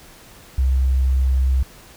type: tone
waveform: sine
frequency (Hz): 65.41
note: C2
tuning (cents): 0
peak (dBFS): -14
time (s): 0.58-1.63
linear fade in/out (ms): 5
effects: pink hiss -45 dBFS RMS until 1.96 s